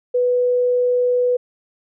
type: tone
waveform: sine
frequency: 493.9 Hz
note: B4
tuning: in tune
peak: -14 dBFS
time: 0.14-1.37 s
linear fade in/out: 10 ms
effects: none